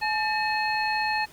harmonic tone with a mistuned harmonic, 855 Hz, A5, 50 cents flat, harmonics 1 / 2 / 3 / 5, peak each -26 / -29 / -31 / -33 dBFS, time 0.01-1.26 s, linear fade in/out 20 ms, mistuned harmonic 2, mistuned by +88 cents, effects pink hiss -51 dBFS RMS until 1.32 s + Opus 48 kbps

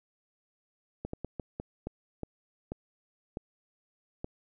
slowing click train, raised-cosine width 2 ms, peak -22 dBFS, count 10, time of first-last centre 1.05-4.244 s, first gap 84 ms, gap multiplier 1.34, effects none

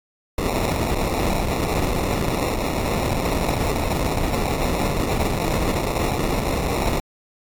pink noise with sample-and-hold, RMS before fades -22 dBFS, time 0.38-7 s, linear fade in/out 2 ms, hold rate 1575 Hz, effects AAC 64 kbps

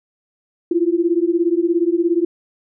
sine beating tone pair, 333.3 / 350.3 Hz, E4 / F4, +19 / +5 cents, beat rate 17 Hz, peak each -17 dBFS, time 0.71-2.25 s, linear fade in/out 5 ms, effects none

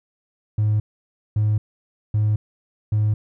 triangle tone bursts, 106.3 Hz, G#2, 41 cents sharp, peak -13 dBFS, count 4, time 0.58-3.14 s, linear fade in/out 5 ms, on 220 ms, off 560 ms, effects tanh soft clip ceiling -12 dBFS

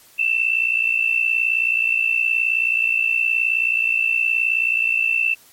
sine tone pair together, 2637 / 2696 Hz, E7 / E7, 0 / +38 cents, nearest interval unison, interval 38 cents, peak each -19 / -19 dBFS, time 0.18-5.35 s, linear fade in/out 20 ms, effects white hiss -50 dBFS RMS until 5.52 s + MP3 64 kbps

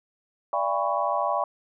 sine tone cluster, 588 / 681 / 808 / 992 / 1110 Hz, D5 / F5 / G#5 / B5 / C#6, +2 / -44 / -48 / +7 / +2 cents, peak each -29 dBFS, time 0.53-1.44 s, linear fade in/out 2 ms, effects none

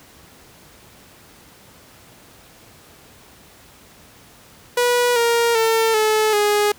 sawtooth tone with pitch steps, 487.1 / 468.1 / 449.8 / 432.2 / 415.3 Hz, B4 / A#4 / A4 / A4 / G#4, -24 / +7 / +38 / -31 / 0 cents, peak -11 dBFS, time 4.77-6.72 s, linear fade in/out 5 ms, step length 390 ms, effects pink hiss -47 dBFS RMS until 6.78 s + high-pass 60 Hz 12 dB/octave

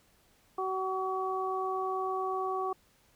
harmonic tone, 377.4 Hz, F#4, 34 cents sharp, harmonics 1 / 2 / 3, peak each -34 / -35 / -34 dBFS, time 0.58-2.73 s, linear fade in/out 5 ms, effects pink hiss -66 dBFS RMS until 3.15 s

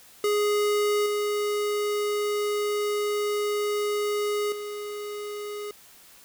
square tone with level steps, 415.3 Hz, G#4, in tune, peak -22 / -25 / -33 dBFS, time 0.24-5.71 s, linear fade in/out 2 ms, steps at 1.06 / 4.52 s, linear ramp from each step 2 ms, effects white hiss -52 dBFS RMS until 6.24 s

